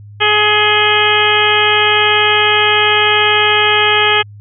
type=harmonic tone with a mistuned harmonic; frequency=420.9 Hz; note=G#4; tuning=23 cents sharp; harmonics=1 / 2 / 3 / 4 / 5 / 6 / 7 / 8; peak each=-17 / -17 / -17 / -17 / -17 / -17 / -17 / -17 dBFS; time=0.2-4.23 s; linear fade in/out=20 ms; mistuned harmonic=8; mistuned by=-70 cents; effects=added 103 Hz sine -32 dBFS peak until 4.4 s